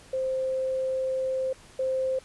sine tone pair in turn, 523.3 / 523.3 Hz, C5 / C5, 0 / 0 cents, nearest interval unison, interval 0 cents, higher neither, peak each -25 / -24 dBFS, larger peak second, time 0.13-1.53 / 1.79-2.19 s, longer first, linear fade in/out 5 ms, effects pink hiss -52 dBFS RMS until 2.24 s + resampled to 24000 Hz

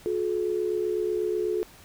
sine tone pair together, 360.1 / 428.2 Hz, F#4 / A4, -47 / -47 cents, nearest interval minor third, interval 300 cents, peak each -27 dBFS, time 0.06-1.63 s, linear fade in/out 0 ms, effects pink hiss -51 dBFS RMS until 1.84 s

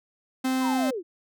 45% pulse tone, 260 Hz, C4, 11 cents flat, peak -23 dBFS, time 0.44-0.91 s, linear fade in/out 10 ms
sine linear sweep, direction down, 1069 to 311.1 Hz, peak -28 dBFS, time 0.6-1.03 s, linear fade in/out 50 ms
effects none

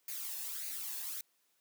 blue noise with flanger, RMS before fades -41 dBFS, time 0.08-1.21 s, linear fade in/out 2 ms, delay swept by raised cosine 0.45 to 1.16 ms, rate 1.7 Hz, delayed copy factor +0.6, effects white hiss -75 dBFS RMS until 1.6 s + high-pass 200 Hz 12 dB/octave

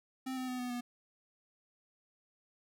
square tone with pitch steps, 260.9 / 256.4 / 252 / 247.7 / 243.4 Hz, C4 / C4 / B3 / B3 / B3, -5 / -35 / +35 / +5 / -25 cents, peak -37 dBFS, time 0.26-0.81 s, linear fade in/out 10 ms, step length 110 ms, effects none

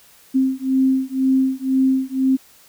sine beating tone pair, 262.8 / 264.8 Hz, C4 / C4, +8 / +21 cents, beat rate 2 Hz, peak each -18 dBFS, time 0.34-2.37 s, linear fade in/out 20 ms, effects white hiss -50 dBFS RMS until 2.68 s

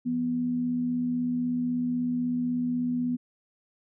sine tone pair together, 170.1 / 246.3 Hz, F3 / B3, -45 / -5 cents, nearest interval tritone, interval 640 cents, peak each -37 / -25 dBFS, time 0.05-3.17 s, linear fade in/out 20 ms, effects none

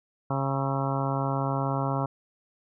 harmonic tone with a mistuned harmonic, 136.6 Hz, C#3, 25 cents flat, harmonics 1 / 2 / 3 / 4 / 5 / 6 / 7 / 8 / 9 / 10, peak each -28 / -33 / -38 / -35 / -35 / -36 / -35 / -36 / -42 / -38 dBFS, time 0.3-2.06 s, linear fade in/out 5 ms, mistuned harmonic 10, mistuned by -44 cents, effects none

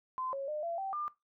sine tone with pitch steps, 1030 / 549 / 605 / 678 / 775 / 1200 Hz, C6 / C#5 / D#5 / E5 / G5 / D6, -28 / -17 / -49 / +49 / -20 / +37 cents, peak -34 dBFS, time 0.18-1.08 s, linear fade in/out 0 ms, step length 150 ms, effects noise-tail reverb RT60 0.2 s tail -18 dB re dry

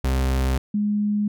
40% pulse / sine tone pair in turn, 65.41 / 207.7 Hz, C2 / G#3, 0 / 0 cents, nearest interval octave + minor sixth, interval 2000 cents, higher second, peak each -18 / -19 dBFS, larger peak first, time 0.04-0.58 / 0.74-1.28 s, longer neither, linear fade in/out 5 ms, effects none

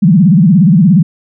sine tone with vibrato, 178.3 Hz, F3, 36 cents sharp, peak -3 dBFS, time 0.02-1.03 s, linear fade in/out 10 ms, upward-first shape sine, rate 17 Hz, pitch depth 280 cents each way, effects none

